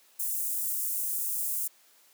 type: high-pass noise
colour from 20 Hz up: white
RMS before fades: -31 dBFS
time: 0.19-1.68 s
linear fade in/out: 10 ms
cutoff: 8200 Hz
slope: 24 dB/octave
effects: white hiss -61 dBFS RMS until 2.13 s + high-pass 300 Hz 12 dB/octave